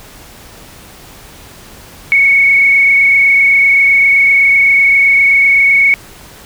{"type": "tone with frequency modulation", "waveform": "sine", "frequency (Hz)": 2217, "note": "C#7", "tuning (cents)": 0, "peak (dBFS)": -5, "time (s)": [2.12, 5.94], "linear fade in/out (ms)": 0, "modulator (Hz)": 27.8, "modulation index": 1.1, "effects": ["pink hiss -36 dBFS RMS until 6.45 s"]}